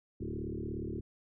sine tone with frequency modulation, 220 Hz, A3, in tune, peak -35 dBFS, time 0.2-1.01 s, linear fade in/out 10 ms, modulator 36.9 Hz, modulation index 4.7, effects none

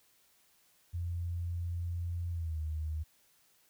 sine tone with pitch glide, 86.3 to 77.78 Hz, F2 to D#2, -20 to 0 cents, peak -33 dBFS, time 0.93-3.04 s, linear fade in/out 20 ms, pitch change -180 cents, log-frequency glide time 2.31-2.59 s, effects white hiss -68 dBFS RMS until 3.69 s

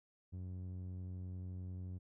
sawtooth tone with low-pass filter, 91.4 Hz, F#2, 21 cents flat, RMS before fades -45 dBFS, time 0.32-1.99 s, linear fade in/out 20 ms, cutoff 200 Hz, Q 0.56, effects none

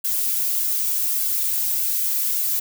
violet noise with flanger, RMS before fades -22 dBFS, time 0.04-2.6 s, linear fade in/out 10 ms, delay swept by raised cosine 1.6 to 3.4 ms, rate 1.7 Hz, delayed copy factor -0.6, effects none

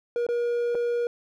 triangle tone with dropouts, 476.9 Hz, A#4, 39 cents sharp, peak -21 dBFS, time 0.16-1.07 s, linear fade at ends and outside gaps 1 ms, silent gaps 0.266-0.288 / 0.748-0.752 s, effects none

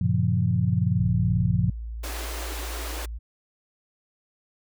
sine chord, G half-diminished seventh, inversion none, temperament equal with one note detuned, 95.71 / 116.54 / 138.59 / 174.61 Hz, G2 / Bb2 / Db3 / F3, -41 / 0 / 0 / 0 cents, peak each -25 / -24 / -28 / -25 dBFS, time 0.01-1.7 s, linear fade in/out 5 ms
sine tone, 56.6 Hz, A1, 50 cents sharp, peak -31 dBFS, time 0.97-3.19 s, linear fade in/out 20 ms
pink high-pass noise, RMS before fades -36 dBFS, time 2.03-3.06 s, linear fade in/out 10 ms, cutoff 270 Hz, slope 96 dB/octave
effects none

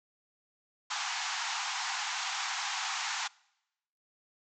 pink band-pass noise, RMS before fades -35 dBFS, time 0.9-3.28 s, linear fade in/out 10 ms, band 750 to 7400 Hz, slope 96 dB/octave, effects noise-tail reverb RT60 0.9 s tail -25 dB re dry

